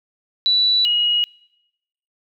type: tone pair in turn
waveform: sine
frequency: 3951 / 2893 Hz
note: B7 / F#7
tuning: 0 / -40 cents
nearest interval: perfect fourth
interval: 540 cents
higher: first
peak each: -13 / -15 dBFS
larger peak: first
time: 0.46-0.85 / 0.85-1.24 s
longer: neither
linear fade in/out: 0 ms
effects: noise-tail reverb RT60 0.9 s tail -25 dB re dry